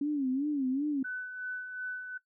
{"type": "tone with vibrato", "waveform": "sine", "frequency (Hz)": 277.2, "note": "C#4", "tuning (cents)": 0, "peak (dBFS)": -27, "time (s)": [0.01, 1.03], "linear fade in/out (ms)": 5, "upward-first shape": "sine", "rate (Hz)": 2.6, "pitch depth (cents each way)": 140}
{"type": "tone with tremolo", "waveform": "sine", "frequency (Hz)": 1501, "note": "F#6", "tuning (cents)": 24, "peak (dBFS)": -33, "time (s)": [1.04, 2.18], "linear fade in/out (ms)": 10, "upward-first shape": "sine", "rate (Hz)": 2.7, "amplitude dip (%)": 50}
{"effects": ["noise-tail reverb RT60 0.1 s tail -18 dB re dry"]}